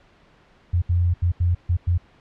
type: tone bursts at uneven times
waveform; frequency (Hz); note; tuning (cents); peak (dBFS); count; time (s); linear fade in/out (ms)
sine; 87.5; F2; +4; -16; 6; 0.73-0.82 / 0.89-1.14 / 1.22-1.32 / 1.4-1.55 / 1.69-1.77 / 1.87-1.98; 10
effects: pink hiss -55 dBFS RMS until 2.2 s + low-pass 3000 Hz 12 dB/octave